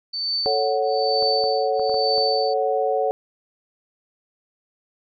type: tone with tremolo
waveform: sine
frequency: 4541 Hz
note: C#8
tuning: 41 cents sharp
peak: -20 dBFS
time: 0.13-2.54 s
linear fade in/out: 10 ms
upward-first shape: triangle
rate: 1.1 Hz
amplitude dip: 100%
type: chord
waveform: sine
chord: F# minor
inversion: first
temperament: equal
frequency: 440 / 554.4 / 740 Hz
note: A4 / C#5 / F#5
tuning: 0 / 0 / 0 cents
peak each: -23 dBFS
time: 0.46-3.11 s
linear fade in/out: 0 ms
type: clicks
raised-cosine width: 1 ms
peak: -23 dBFS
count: 6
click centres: 1.225 / 1.439 / 1.796 / 1.896 / 1.943 / 2.181 s
effects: none